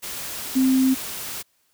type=tone in noise; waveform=sine; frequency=261.6 Hz; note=C4; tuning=in tune; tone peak=-15 dBFS; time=0.55-0.95 s; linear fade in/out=20 ms; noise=white; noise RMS=-32 dBFS; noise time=0.02-1.43 s; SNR=+14 dB; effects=white hiss -66 dBFS RMS until 1.73 s